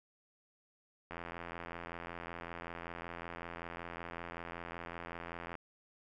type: click train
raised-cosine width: 0.5 ms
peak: -28 dBFS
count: 380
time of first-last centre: 1.11-5.553 s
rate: 85.3 Hz
effects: none